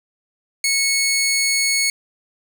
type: tone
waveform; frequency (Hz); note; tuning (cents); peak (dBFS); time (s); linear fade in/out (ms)
15% pulse; 2200; C#7; -14; -10; 0.64-1.9; 2
effects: none